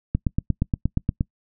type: click train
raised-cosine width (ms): 5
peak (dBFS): -8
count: 10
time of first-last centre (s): 0.15-1.209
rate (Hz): 8.5
effects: noise-tail reverb RT60 0.1 s tail -25 dB re dry